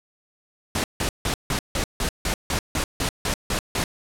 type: noise bursts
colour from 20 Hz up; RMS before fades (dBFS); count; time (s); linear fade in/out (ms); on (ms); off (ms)
pink; -24; 13; 0.75-3.84; 2; 90; 160
effects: low-pass 11000 Hz 12 dB/octave